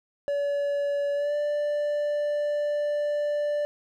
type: tone with pitch glide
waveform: triangle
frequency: 571 to 588.4 Hz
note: D5 to D5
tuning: -49 to +3 cents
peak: -22 dBFS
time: 0.28-3.65 s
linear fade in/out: 0 ms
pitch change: +52 cents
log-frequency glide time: 1.14-1.35 s
effects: none